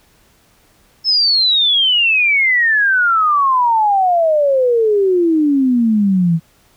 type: exponential sweep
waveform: sine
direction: down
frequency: 5290 to 160 Hz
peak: -10 dBFS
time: 1.04-6.4 s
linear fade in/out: 50 ms
effects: pink hiss -53 dBFS RMS until 6.76 s